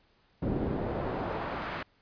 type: noise with band-pass filter sweep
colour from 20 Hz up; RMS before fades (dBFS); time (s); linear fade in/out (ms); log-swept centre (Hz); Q
brown; -33; 0.42-1.83; 5; 270 to 1700; 0.92
effects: pink hiss -67 dBFS RMS until 2.01 s + resampled to 11025 Hz